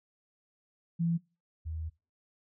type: tone pair in turn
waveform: sine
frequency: 168.2 / 79.91 Hz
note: E3 / D#2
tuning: +35 / +47 cents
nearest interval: octave + minor second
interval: 1288 cents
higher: first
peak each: -26 / -34 dBFS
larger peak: first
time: 0.99-1.18 / 1.65-1.9 s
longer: second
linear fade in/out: 20 ms
effects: noise-tail reverb RT60 0.3 s tail -23 dB re dry